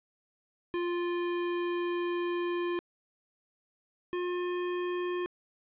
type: tone pair in turn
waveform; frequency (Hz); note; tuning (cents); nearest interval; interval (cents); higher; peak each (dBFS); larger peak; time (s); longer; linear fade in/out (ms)
square; 349.2 / 356.3; F4 / F4; 0 / +35; unison; 35; second; -30 / -31; first; 0.74-2.79 / 4.13-5.26; first; 0
effects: resampled to 8000 Hz + 11-bit